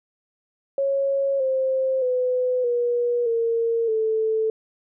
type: tone with pitch steps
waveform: sine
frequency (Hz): 550 / 526.1 / 503.2 / 481.3 / 460.4 / 440.3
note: C#5 / C5 / B4 / B4 / A#4 / A4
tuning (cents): -14 / +9 / +32 / -45 / -22 / +1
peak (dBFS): -19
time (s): 0.78-4.5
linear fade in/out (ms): 2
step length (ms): 620
effects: none